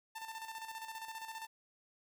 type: tone with tremolo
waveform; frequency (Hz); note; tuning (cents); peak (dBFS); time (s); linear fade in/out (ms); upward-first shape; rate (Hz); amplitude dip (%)
sawtooth; 892; A5; +23; -38; 0.15-1.47; 10; square; 15; 55
effects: none